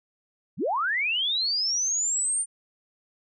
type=linear sweep; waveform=sine; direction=up; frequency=103.83 to 9080 Hz; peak=-23 dBFS; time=0.57-2.46 s; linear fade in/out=50 ms; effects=none